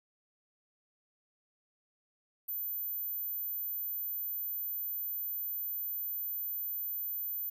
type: tone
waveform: sine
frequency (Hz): 14240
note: A9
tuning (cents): +20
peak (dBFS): -34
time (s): 2.48-7.5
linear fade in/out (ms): 10
effects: none